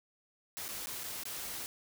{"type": "noise with dropouts", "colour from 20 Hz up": "white", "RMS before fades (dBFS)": -41, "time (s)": [0.57, 1.66], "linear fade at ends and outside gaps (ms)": 0, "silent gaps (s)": [[0.681, 0.688], [0.859, 0.87], [1.035, 1.04], [1.235, 1.254]], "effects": []}